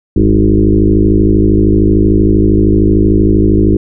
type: tone with frequency modulation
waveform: sine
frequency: 196 Hz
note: G3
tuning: in tune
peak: -5 dBFS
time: 0.16-3.77 s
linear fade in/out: 5 ms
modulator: 53 Hz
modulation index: 3.5
effects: none